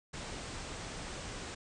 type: low-pass noise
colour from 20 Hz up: pink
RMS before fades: -43 dBFS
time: 0.13-1.55 s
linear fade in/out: 10 ms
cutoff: 8900 Hz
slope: 96 dB/octave
effects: none